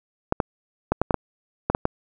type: clicks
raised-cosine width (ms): 1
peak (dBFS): -5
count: 9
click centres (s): 0.324 / 0.402 / 0.92 / 1.016 / 1.108 / 1.143 / 1.7 / 1.749 / 1.854
effects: none